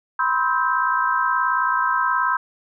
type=chord; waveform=sine; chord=C major seventh; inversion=third; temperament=equal with one note detuned; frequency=987.8 / 1046.5 / 1292.1 / 1568 Hz; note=B5 / C6 / E6 / G6; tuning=0 / 0 / -35 / 0 cents; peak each=-23 dBFS; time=0.19-2.37 s; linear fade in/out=5 ms; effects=none